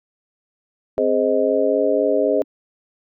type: tone with pitch glide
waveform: sine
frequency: 261.3 to 283.3 Hz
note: C4 to C#4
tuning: -2 to +38 cents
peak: -23 dBFS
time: 0.97-2.44 s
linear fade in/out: 50 ms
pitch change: +140 cents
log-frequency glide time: 1.19-1.93 s
type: chord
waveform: sine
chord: Ab major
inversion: none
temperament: just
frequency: 415.3 / 519.1 / 623 Hz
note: Ab4 / C5 / Eb5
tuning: 0 / -14 / +2 cents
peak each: -20 dBFS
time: 0.98-2.42 s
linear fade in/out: 0 ms
effects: none

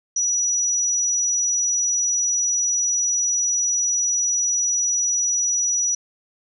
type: tone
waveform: sine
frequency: 5860 Hz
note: F#8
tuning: 18 cents flat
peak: -18 dBFS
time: 0.16-5.95 s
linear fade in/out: 5 ms
effects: none

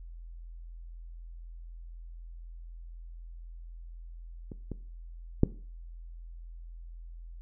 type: clicks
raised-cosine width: 3 ms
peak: -27 / -23 / -7 dBFS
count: 3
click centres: 4.518 / 4.717 / 5.434 s
effects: noise-tail reverb RT60 0.4 s tail -18 dB re dry + added 42 Hz sine -42 dBFS peak until 7.41 s

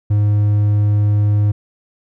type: tone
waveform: triangle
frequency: 103.83 Hz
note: G#2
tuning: in tune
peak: -9 dBFS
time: 0.1-1.52 s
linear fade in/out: 10 ms
effects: none

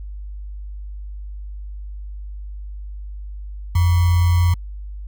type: tone with sample-and-hold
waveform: sine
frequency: 87.31 Hz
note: F2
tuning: in tune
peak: -12 dBFS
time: 3.75-4.54 s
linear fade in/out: 5 ms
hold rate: 1050 Hz
effects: added 50 Hz sine -29 dBFS peak until 5.07 s

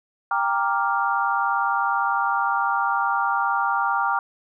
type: chord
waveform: sine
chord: G minor seventh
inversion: none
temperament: equal with one note detuned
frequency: 792.6 / 932.3 / 1174.7 / 1396.9 Hz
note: G5 / Bb5 / D6 / F6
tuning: +19 / 0 / 0 / 0 cents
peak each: -25 dBFS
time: 0.31-4.19 s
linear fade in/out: 2 ms
effects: none

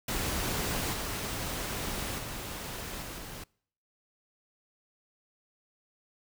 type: noise with level steps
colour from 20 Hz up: pink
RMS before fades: -32 / -35 / -39 / -41 / -43 dBFS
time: 0.08-3.44 s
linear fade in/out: 5 ms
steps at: 0.93 / 2.18 / 3.02 / 3.18 s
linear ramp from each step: 5 ms
effects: noise-tail reverb RT60 0.6 s tail -26 dB re dry

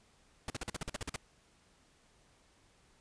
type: noise bursts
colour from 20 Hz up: pink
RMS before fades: -38 dBFS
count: 11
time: 0.48-1.161 s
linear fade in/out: 2 ms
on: 21 ms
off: 45 ms
effects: pink hiss -67 dBFS RMS until 3 s + resampled to 22050 Hz

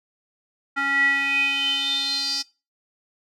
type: tone with band-pass filter sweep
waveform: square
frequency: 277.2 Hz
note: C#4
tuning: in tune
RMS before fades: -23 dBFS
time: 0.76-2.43 s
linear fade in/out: 20 ms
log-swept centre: 1600 to 5100 Hz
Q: 8.9
effects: noise-tail reverb RT60 0.3 s tail -23 dB re dry

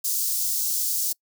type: high-pass noise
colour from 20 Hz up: white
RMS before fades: -25 dBFS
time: 0.04-1.13 s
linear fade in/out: 10 ms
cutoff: 5000 Hz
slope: 24 dB/octave
effects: noise-tail reverb RT60 0.1 s tail -26 dB re dry

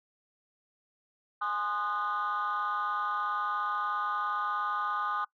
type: chord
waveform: sine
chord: Ab dominant seventh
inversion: none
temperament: equal with one note detuned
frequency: 830.6 / 1046.5 / 1229.5 / 1480 Hz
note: Ab5 / C6 / Eb6 / Gb6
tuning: 0 / 0 / -21 / 0 cents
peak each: -36 / -36 / -30 / -36 dBFS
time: 1.41-5.25 s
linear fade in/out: 10 ms
effects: noise-tail reverb RT60 0.1 s tail -20 dB re dry + tanh soft clip ceiling -24 dBFS

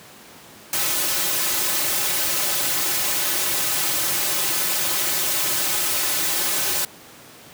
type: noise with comb filter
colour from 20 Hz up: white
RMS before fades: -22 dBFS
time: 0.73-6.85 s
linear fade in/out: 2 ms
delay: 4.3 ms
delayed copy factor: -0.95
effects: pink hiss -44 dBFS RMS until 7.53 s + high-pass 150 Hz 12 dB/octave

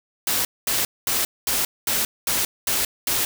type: noise bursts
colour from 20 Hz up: white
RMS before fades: -22 dBFS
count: 8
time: 0.27-3.25 s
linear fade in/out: 2 ms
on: 180 ms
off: 220 ms
effects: none

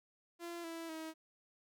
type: tone with pitch steps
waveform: sawtooth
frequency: 342.2 / 330.4 / 318.9 Hz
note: F4 / E4 / D#4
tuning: -35 / +4 / +43 cents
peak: -39 dBFS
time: 0.39-1.14 s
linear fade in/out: 50 ms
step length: 250 ms
effects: none

